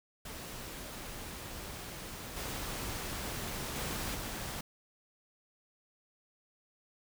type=noise with level steps; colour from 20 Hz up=pink; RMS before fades=-44 / -39 / -37 / -40 dBFS; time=0.25-4.61 s; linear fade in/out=5 ms; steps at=2.36 / 3.75 / 4.14 s; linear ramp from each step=10 ms; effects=none